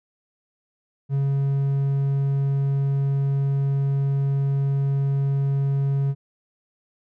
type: tone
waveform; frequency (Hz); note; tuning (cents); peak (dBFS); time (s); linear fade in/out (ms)
triangle; 138.4; C#3; -2; -17; 1.09-6.15; 50
effects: none